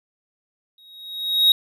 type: tone with exponential growth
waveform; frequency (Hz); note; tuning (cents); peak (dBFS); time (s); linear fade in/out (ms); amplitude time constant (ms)
triangle; 3783; A#7; +25; -8; 0.78-1.52; 2; 160
effects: none